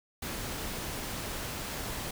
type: noise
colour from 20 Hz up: pink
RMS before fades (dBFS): -37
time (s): 0.22-2.11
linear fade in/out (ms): 5
effects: none